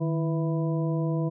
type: harmonic tone with a mistuned harmonic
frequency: 165 Hz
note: E3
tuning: 2 cents sharp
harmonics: 1 / 2 / 3 / 4 / 6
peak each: -25 / -31 / -35 / -37 / -41 dBFS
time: 0-1.3 s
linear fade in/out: 20 ms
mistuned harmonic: 1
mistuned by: -100 cents
effects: none